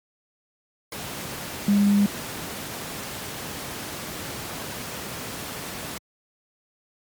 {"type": "tone in noise", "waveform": "sine", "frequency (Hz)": 202.7, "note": "G#3", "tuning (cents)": -42, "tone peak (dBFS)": -15, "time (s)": [1.68, 2.06], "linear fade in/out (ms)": 2, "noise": "pink", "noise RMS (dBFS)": -33, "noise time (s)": [0.92, 5.98], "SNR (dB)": 15, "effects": ["high-pass 100 Hz 12 dB/octave", "MP3 96 kbps"]}